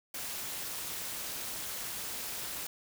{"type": "noise with amplitude modulation", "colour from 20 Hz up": "white", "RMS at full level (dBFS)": -36, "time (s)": [0.14, 2.67], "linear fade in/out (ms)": 5, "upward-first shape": "sine", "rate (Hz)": 267, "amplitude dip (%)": 65, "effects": []}